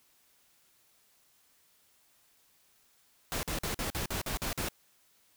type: noise bursts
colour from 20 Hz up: pink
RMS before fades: -34 dBFS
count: 9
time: 3.32-4.686 s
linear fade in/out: 0 ms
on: 110 ms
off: 47 ms
effects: white hiss -67 dBFS RMS until 5.36 s